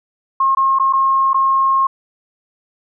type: tone with dropouts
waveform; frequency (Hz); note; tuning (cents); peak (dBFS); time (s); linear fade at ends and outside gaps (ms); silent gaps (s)
sine; 1075; C6; +47; -11; 0.4-1.87; 5; 0.55-0.57 / 0.788-0.797 / 0.927-0.933 / 1.333-1.343
effects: none